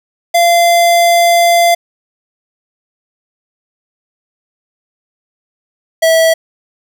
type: tone pair in turn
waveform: square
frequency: 688 / 651.8 Hz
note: F5 / E5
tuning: -26 / -20 cents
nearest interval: minor second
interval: 94 cents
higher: first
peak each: -7 dBFS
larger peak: neither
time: 0.34-1.75 / 6.02-6.34 s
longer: first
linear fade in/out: 10 ms
effects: 7-bit